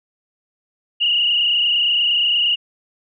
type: tone with frequency modulation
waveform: sine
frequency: 2874 Hz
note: F7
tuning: 49 cents sharp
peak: -14 dBFS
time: 1-2.56 s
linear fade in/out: 20 ms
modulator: 28.6 Hz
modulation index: 3
effects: none